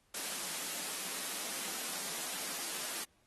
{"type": "high-pass noise", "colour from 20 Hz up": "white", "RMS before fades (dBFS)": -39, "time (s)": [0.14, 3.04], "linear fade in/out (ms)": 5, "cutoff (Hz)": 160, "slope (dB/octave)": 96, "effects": ["pink hiss -72 dBFS RMS until 3.26 s", "AAC 32 kbps"]}